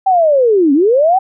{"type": "linear two-way sweep", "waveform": "sine", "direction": "down then up", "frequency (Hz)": [784, 266.1, 784], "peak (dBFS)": -7, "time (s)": [0.06, 1.19], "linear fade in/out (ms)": 10, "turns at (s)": 0.73, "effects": []}